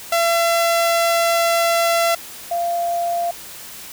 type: tone pair in turn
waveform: sawtooth / sine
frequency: 676 / 689.8 Hz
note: E5 / F5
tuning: +43 / -22 cents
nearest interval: unison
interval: 35 cents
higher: second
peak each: -11 / -18 dBFS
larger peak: first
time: 0.12-2.15 / 2.51-3.31 s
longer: first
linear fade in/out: 5 ms
effects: white hiss -36 dBFS RMS until 3.92 s